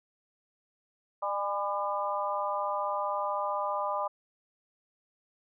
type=harmonic tone with a mistuned harmonic; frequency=200.4 Hz; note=G3; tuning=38 cents sharp; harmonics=3 / 4 / 5 / 6; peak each=-34 / -35 / -33 / -35 dBFS; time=1.22-4.08 s; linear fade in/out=10 ms; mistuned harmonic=4; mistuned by=+34 cents; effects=none